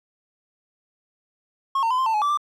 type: tone with pitch steps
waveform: triangle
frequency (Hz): 1086 / 911 / 1014 / 1046 / 893 / 847 / 1161 / 1181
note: C#6 / A#5 / B5 / C6 / A5 / G#5 / D6 / D6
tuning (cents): -36 / -40 / +45 / -1 / +25 / +34 / -20 / +9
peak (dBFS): -17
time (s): 1.75-2.374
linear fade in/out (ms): 5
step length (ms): 78
effects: none